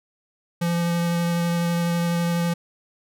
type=tone with vibrato; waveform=square; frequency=171.1 Hz; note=F3; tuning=35 cents flat; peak=-21 dBFS; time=0.61-2.54 s; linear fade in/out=10 ms; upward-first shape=sine; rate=12 Hz; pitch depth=9 cents each way; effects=none